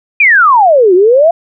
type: exponential two-way sweep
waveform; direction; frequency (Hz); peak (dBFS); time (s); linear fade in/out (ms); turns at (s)
sine; down then up; 2489 to 349.2 to 698; -3; 0.2-1.31; 5; 0.94
effects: none